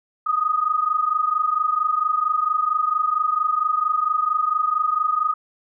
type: tone pair together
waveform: sine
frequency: 1228.6 / 1253 Hz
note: D#6 / D#6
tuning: -22 / +12 cents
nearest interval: unison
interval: 34 cents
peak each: -22 / -20 dBFS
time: 0.26-5.34 s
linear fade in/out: 10 ms
effects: none